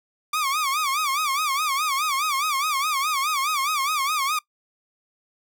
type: tone with vibrato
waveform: sawtooth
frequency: 1163 Hz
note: D6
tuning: 17 cents flat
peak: -18 dBFS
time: 0.33-4.39 s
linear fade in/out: 5 ms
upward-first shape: sine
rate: 4.8 Hz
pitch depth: 150 cents each way
effects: noise-tail reverb RT60 0.1 s tail -21 dB re dry